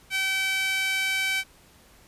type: tone with high-pass filter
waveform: sawtooth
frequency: 768 Hz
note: G5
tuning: 36 cents flat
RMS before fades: -26 dBFS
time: 0.1-1.44 s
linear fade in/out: 50 ms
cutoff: 2100 Hz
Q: 3.5
effects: pink hiss -55 dBFS RMS until 2.07 s + resampled to 32000 Hz